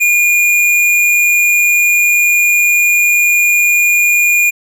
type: tone with hard clipping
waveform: sine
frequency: 2427 Hz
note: D#7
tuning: 44 cents flat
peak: -9 dBFS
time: 0-4.51 s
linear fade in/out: 20 ms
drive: 14 dB
effects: none